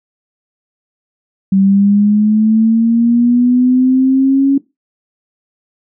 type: linear sweep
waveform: sine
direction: up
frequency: 191.7 to 277.2 Hz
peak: -7 dBFS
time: 1.52-4.58 s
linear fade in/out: 5 ms
effects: noise-tail reverb RT60 0.2 s tail -18 dB re dry